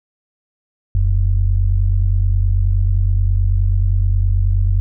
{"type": "tone pair together", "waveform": "sine", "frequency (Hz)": [43.05, 92.5], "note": ["F1", "F#2"], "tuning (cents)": [-24, 0], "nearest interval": "octave + minor second", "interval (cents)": 1324, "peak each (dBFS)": [-14, -15], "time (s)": [0.95, 4.8], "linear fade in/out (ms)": 0, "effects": []}